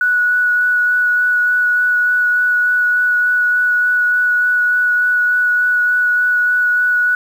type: tone with vibrato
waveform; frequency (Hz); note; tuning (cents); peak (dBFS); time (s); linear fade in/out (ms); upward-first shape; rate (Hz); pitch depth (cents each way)
sine; 1470; F#6; -12; -11; 0.01-7.15; 2; sine; 3.4; 8
effects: 7-bit